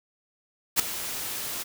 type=noise with ADSR envelope; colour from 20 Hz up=white; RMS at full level=-18 dBFS; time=0.76-1.64 s; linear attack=37 ms; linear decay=3 ms; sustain=-15 dB; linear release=22 ms; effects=none